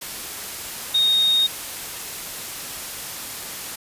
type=tone in noise; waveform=sine; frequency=3716 Hz; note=A#7; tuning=6 cents flat; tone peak=-15 dBFS; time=0.94-1.47 s; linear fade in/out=10 ms; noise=white; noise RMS=-32 dBFS; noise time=0.01-3.76 s; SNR=+14 dB; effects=resampled to 32000 Hz